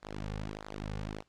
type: tone with flanger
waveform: sawtooth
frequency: 51.91 Hz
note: G#1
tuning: in tune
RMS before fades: -40 dBFS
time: 0.02-1.23 s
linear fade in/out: 20 ms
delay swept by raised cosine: 0.33 to 3.13 ms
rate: 1.6 Hz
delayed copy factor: -0.95
effects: pink hiss -73 dBFS RMS until 1.28 s + low-pass 6000 Hz 12 dB/octave